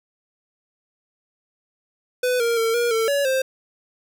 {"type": "tone with pitch steps", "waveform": "square", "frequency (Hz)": [499.7, 466.4, 453.5, 475.8, 449, 566, 526], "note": ["B4", "A#4", "A#4", "A#4", "A4", "C#5", "C5"], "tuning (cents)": [20, 1, -48, 35, 35, 36, 9], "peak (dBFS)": -19, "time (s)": [2.23, 3.42], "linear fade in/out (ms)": 5, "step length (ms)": 170, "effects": []}